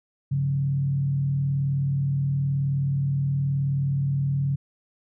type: tone with frequency modulation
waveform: sine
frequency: 138.59 Hz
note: C#3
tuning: in tune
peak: -21 dBFS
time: 0.31-4.56 s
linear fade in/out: 10 ms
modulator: 39 Hz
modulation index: 0.41
effects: none